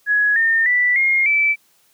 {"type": "tone with pitch steps", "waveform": "sine", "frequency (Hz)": [1677, 1818.2, 1971.4, 2137, 2317], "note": ["G#6", "A#6", "B6", "C7", "D7"], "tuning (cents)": [16, -44, -4, 36, -24], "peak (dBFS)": -13, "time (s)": [0.06, 1.56], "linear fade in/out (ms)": 50, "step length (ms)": 300, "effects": ["white hiss -58 dBFS RMS until 1.93 s", "high-pass 100 Hz 12 dB/octave"]}